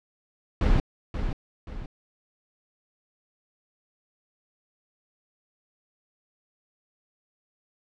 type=noise with echo; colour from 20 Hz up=brown; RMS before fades=-20 dBFS; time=0.61-0.8 s; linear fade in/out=2 ms; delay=530 ms; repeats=2; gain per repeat=-8 dB; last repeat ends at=1.86 s; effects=low-pass 4000 Hz 12 dB/octave